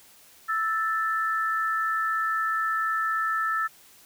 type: tone pair together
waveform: sine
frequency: 1318.5 / 1762.5 Hz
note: E6 / A6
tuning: 0 / +2 cents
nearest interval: perfect fourth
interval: 502 cents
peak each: -25 / -28 dBFS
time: 0.48-3.68 s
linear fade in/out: 20 ms
effects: white hiss -54 dBFS RMS until 4.05 s